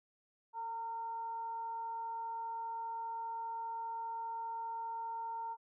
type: tone with frequency modulation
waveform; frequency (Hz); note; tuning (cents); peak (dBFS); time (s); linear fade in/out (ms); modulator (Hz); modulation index
sine; 915; A#5; -32; -38; 0.53-5.57; 50; 465; 0.2
effects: none